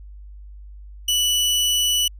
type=tone; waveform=sawtooth; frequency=2960 Hz; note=F#7; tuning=in tune; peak=-14 dBFS; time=1.08-2.08 s; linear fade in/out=5 ms; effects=added 50 Hz sine -37 dBFS peak until 2.19 s + resampled to 32000 Hz